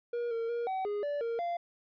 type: tone with pitch steps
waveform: triangle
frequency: 476.1 / 458.6 / 472.4 / 759 / 412.8 / 580 / 463.5 / 691 Hz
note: A#4 / A#4 / A#4 / F#5 / G#4 / D5 / A#4 / F5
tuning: +37 / -28 / +23 / +44 / -10 / -22 / -10 / -19 cents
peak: -29 dBFS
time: 0.13-1.57 s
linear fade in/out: 5 ms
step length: 180 ms
effects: resampled to 11025 Hz